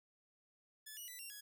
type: tone with pitch steps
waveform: 5% pulse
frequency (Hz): 1727 / 2917 / 1983 / 2755 / 1670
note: A6 / F#7 / B6 / F7 / G#6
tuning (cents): -33 / -25 / +7 / -24 / +9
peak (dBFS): -39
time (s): 0.86-1.41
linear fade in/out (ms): 10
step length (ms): 110
effects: none